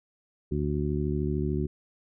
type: harmonic tone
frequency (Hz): 73.42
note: D2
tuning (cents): 0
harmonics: 1 / 2 / 3 / 4 / 5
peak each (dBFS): -31 / -30 / -33 / -35 / -32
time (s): 0.51-1.67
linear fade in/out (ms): 10
effects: none